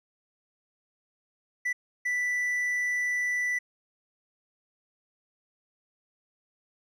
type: tone bursts at uneven times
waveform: triangle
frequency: 1975.5 Hz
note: B6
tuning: in tune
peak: -24 dBFS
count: 2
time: 1.65-1.73 / 2.05-3.59 s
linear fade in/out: 10 ms
effects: resampled to 32000 Hz